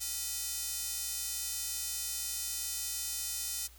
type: tone with high-pass filter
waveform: square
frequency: 277.2 Hz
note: C#4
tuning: in tune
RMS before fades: -37 dBFS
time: 0-3.68 s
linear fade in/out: 20 ms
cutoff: 6600 Hz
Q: 0.99
effects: added 60 Hz sine -55 dBFS peak until 3.78 s + white hiss -59 dBFS RMS until 3.78 s